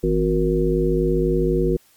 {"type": "harmonic tone with a mistuned harmonic", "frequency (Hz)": 52, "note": "G#1", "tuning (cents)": 3, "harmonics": [1, 3, 5, 7, 9], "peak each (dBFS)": [-23, -23, -26, -20, -23], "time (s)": [0.03, 1.77], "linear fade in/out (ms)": 10, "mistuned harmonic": 3, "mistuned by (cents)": 89, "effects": ["white hiss -56 dBFS RMS until 1.96 s", "MP3 96 kbps"]}